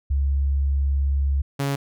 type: tone pair in turn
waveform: sine / sawtooth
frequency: 69.3 / 139.4 Hz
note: C#2 / C#3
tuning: 0 / +10 cents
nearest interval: octave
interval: 1210 cents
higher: second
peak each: -18 dBFS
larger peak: neither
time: 0.1-1.42 / 1.59-1.76 s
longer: first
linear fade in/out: 10 ms
effects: none